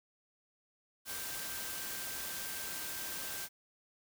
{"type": "tone in noise", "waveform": "sine", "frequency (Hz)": 1568, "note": "G6", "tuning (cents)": 0, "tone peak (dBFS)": -50, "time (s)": [1.05, 3.49], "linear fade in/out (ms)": 50, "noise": "white", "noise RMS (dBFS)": -41, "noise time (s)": [1.05, 3.49], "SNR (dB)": -12, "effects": []}